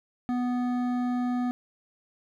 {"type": "tone with hard clipping", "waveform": "sine", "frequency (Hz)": 246.9, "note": "B3", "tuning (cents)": 0, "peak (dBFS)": -27, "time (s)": [0.29, 1.51], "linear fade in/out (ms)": 0, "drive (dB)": 11, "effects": []}